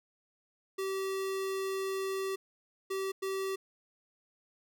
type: tone bursts at uneven times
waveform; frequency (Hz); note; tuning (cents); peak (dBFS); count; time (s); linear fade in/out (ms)
square; 385.4; G4; -29; -33; 3; 0.78-2.36 / 2.9-3.12 / 3.22-3.56; 10
effects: none